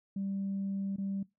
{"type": "tone with dropouts", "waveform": "sine", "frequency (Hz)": 196, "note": "G3", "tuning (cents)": 0, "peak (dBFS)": -31, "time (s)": [0.16, 1.23], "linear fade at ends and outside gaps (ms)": 5, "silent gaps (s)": [0.962, 0.982], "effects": ["noise-tail reverb RT60 0.2 s tail -22 dB re dry", "tanh soft clip ceiling -28 dBFS"]}